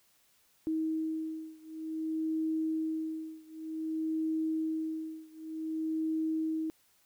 sine beating tone pair, 317.5 / 318.04 Hz, D#4 / D#4, +35 / +38 cents, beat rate 0.54 Hz, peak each -34 / -35 dBFS, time 0.67-6.7 s, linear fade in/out 0 ms, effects white hiss -68 dBFS RMS until 7.05 s

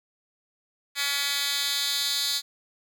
10% pulse tone with high-pass filter sweep, 282.6 Hz, C#4, 34 cents sharp, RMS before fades -27 dBFS, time 0.95-2.42 s, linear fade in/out 50 ms, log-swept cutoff 2600 to 4000 Hz, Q 2.2, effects none

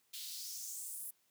white noise with high-pass filter sweep, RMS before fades -45 dBFS, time 0.13-1.11 s, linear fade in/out 10 ms, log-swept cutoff 3400 to 11000 Hz, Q 2.7, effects white hiss -75 dBFS RMS until 1.3 s + high-pass 80 Hz 12 dB/octave

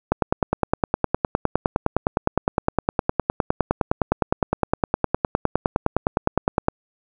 click train, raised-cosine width 1 ms, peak -3 dBFS, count 65, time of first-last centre 0.12-6.684 s, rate 9.75 Hz, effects none

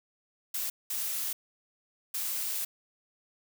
blue noise bursts at uneven times, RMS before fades -33 dBFS, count 3, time 0.54-0.7 / 0.9-1.33 / 2.14-2.65 s, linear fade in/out 5 ms, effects none

